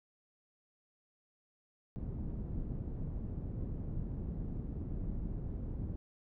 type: low-pass noise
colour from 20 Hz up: pink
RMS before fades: -39 dBFS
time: 1.96-5.96 s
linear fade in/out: 0 ms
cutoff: 220 Hz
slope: 12 dB/octave
effects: none